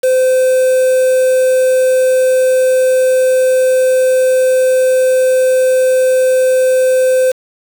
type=tone with quantisation; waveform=triangle; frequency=515 Hz; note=C5; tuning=28 cents flat; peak=-6 dBFS; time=0.03-7.32 s; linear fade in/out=10 ms; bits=4; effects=none